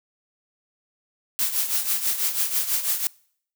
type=noise with tremolo; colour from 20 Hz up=blue; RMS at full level=-21 dBFS; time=1.39-3.07 s; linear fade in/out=0 ms; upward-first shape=triangle; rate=6.1 Hz; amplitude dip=75%; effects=noise-tail reverb RT60 0.6 s tail -24 dB re dry